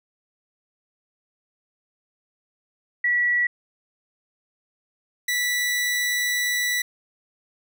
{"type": "tone pair in turn", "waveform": ["sine", "sawtooth"], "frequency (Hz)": [1941, 1964.7], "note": ["B6", "B6"], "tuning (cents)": [-31, -10], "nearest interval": "unison", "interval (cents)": 21, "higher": "second", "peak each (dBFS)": -18, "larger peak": "neither", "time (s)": [[3.04, 3.47], [5.28, 6.82]], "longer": "second", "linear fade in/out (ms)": 5, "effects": []}